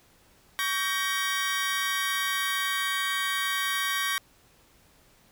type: chord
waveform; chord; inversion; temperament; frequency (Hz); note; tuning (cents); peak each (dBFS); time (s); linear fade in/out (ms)
25% pulse; G diminished; second; just; 1128.9 / 1568 / 1881.6; Db6 / G6 / Bb6; +31 / 0 / +16; -27; 0.59-4.18; 0
effects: pink hiss -60 dBFS RMS until 5.31 s